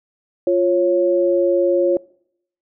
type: tone pair together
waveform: sine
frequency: 349.2 / 549.9 Hz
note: F4 / C#5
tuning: 0 / -14 cents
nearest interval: minor sixth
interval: 786 cents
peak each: -16 dBFS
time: 0.47-1.97 s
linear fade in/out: 2 ms
effects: noise-tail reverb RT60 0.7 s tail -23 dB re dry